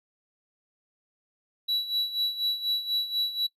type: tone with tremolo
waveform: triangle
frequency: 3925 Hz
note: B7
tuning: 11 cents flat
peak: -22 dBFS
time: 1.68-3.47 s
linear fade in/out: 10 ms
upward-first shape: sine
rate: 4.1 Hz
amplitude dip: 75%
effects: noise-tail reverb RT60 0.1 s tail -18 dB re dry + resampled to 32000 Hz